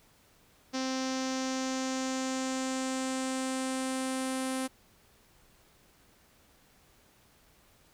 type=tone with low-pass filter sweep; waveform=sawtooth; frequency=261.6 Hz; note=C4; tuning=in tune; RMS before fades=-33 dBFS; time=0.73-4.68 s; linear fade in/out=20 ms; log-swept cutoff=5600 to 10000 Hz; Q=3.3; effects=pink hiss -63 dBFS RMS until 7.93 s